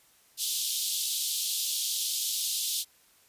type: high-pass noise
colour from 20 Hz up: pink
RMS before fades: -30 dBFS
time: 0.37-2.85 s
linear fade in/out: 50 ms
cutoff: 3200 Hz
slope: 48 dB/octave
effects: white hiss -62 dBFS RMS until 3.28 s + resampled to 32000 Hz